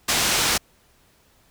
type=low-pass noise; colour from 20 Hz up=white; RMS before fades=-21 dBFS; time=0.08-0.58 s; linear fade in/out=10 ms; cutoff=7000 Hz; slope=12 dB/octave; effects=pink hiss -59 dBFS RMS until 1.5 s